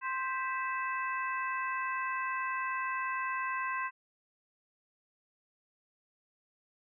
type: harmonic tone with a mistuned harmonic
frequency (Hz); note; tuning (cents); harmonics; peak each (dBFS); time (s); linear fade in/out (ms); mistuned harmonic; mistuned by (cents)
523.3; C5; 0; 2 / 3 / 4 / 5; -34 / -38 / -40 / -42; 0.01-3.91; 50; 4; -100
effects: none